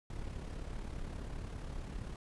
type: noise with amplitude modulation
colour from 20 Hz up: brown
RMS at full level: -40 dBFS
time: 0.1-2.16 s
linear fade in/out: 2 ms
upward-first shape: sine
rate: 35.1 Hz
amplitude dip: 50%
effects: resampled to 24000 Hz